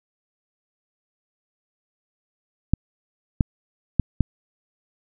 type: clicks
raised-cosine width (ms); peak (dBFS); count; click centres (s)
5; -4; 4; 2.736 / 3.408 / 3.997 / 4.207
effects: none